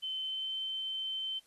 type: tone with pitch glide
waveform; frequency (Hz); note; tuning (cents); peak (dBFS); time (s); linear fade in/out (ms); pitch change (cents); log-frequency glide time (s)
sine; 3068 to 3088; G7 to G7; -38 to -27; -34; 0.02-1.4; 20; +11; 0.21-0.56
effects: white hiss -67 dBFS RMS until 1.46 s + AAC 32 kbps